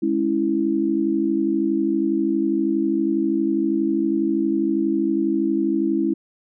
sine chord, C# minor, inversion second, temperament equal, 207.7 / 277.2 / 329.6 Hz, G#3 / C#4 / E4, 0 / 0 / 0 cents, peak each -25 / -23 / -20 dBFS, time 0.02-6.14 s, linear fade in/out 10 ms, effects none

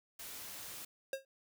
white noise, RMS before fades -47 dBFS, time 0.19-0.85 s, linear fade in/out 5 ms
square tone with exponential decay, 538 Hz, C5, 48 cents sharp, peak -33 dBFS, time 1.13-1.25 s, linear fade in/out 2 ms, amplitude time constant 26 ms
effects none

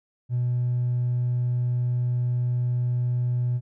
sine tone with hard clipping, 122.8 Hz, B2, 9 cents flat, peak -22 dBFS, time 0.29-3.61 s, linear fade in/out 50 ms, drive 1 dB, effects none

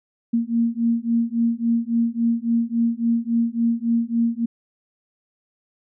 sine beating tone pair, 230.5 / 234.1 Hz, A#3 / A#3, -19 / +8 cents, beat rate 3.6 Hz, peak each -21 dBFS, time 0.33-4.46 s, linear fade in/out 10 ms, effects none

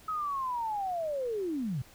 sine linear sweep, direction down, 1287 to 113.7 Hz, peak -30 dBFS, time 0.08-1.82 s, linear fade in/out 5 ms, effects pink hiss -56 dBFS RMS until 1.94 s

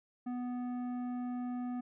sine tone with tanh clipping, 246.9 Hz, B3, in tune, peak -37 dBFS, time 0.26-1.81 s, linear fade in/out 10 ms, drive 11 dB, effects none

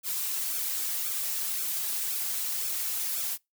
blue noise with flanger, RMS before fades -31 dBFS, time 0.03-3.38 s, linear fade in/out 50 ms, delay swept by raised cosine 1 to 5.2 ms, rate 1.9 Hz, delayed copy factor -1, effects noise-tail reverb RT60 0.2 s tail -25 dB re dry

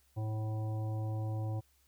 harmonic tone, 108.8 Hz, A2, 19 cents flat, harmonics 1 / 3 / 5 / 7 / 9, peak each -33 / -46 / -48 / -49 / -56 dBFS, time 0.16-1.61 s, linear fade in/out 20 ms, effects added 67 Hz sine -70 dBFS peak until 1.87 s + white hiss -71 dBFS RMS until 1.87 s

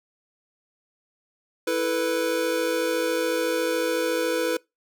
square chord, E suspended fourth, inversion none, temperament equal, 329.6 / 440 / 493.9 Hz, E4 / A4 / B4, 0 / 0 / 0 cents, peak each -29 / -30 / -25 dBFS, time 1.67-4.57 s, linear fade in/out 5 ms, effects noise-tail reverb RT60 0.2 s tail -23 dB re dry

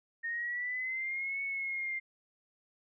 sine linear two-way sweep, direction up then down, 1837 to 2217 to 2095 Hz, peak -33 dBFS, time 0.23-2 s, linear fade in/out 20 ms, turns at 1.42 s, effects none

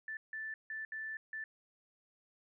sine tone bursts at uneven times, 1760 Hz, A6, in tune, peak -39 dBFS, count 5, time 0.08-0.17 / 0.33-0.54 / 0.7-0.85 / 0.92-1.17 / 1.33-1.44 s, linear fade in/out 2 ms, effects none

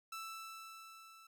sawtooth tone with level ramp, 1323 Hz, E6, 6 cents sharp, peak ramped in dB -39 to -54 dBFS, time 0.12-1.27 s, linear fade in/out 5 ms, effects none

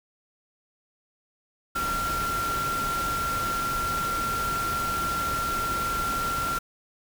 sine tone in noise, 1372 Hz, F6, 31 cents flat, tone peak -26 dBFS, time 1.75-6.59 s, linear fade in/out 10 ms, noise pink, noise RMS -33 dBFS, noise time 1.75-6.59 s, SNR +4 dB, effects none

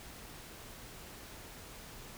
silence, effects pink hiss -50 dBFS RMS until 2.17 s

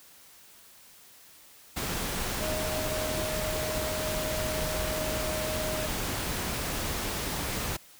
sine tone in noise, 622.3 Hz, D#5, in tune, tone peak -33 dBFS, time 2.4-5.87 s, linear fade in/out 10 ms, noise pink, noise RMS -32 dBFS, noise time 1.76-7.77 s, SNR -4 dB, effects white hiss -54 dBFS RMS until 7.99 s

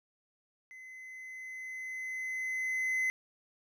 triangle tone with level ramp, 2041 Hz, C7, 44 cents flat, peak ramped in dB -46 to -26 dBFS, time 0.71-3.1 s, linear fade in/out 0 ms, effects none

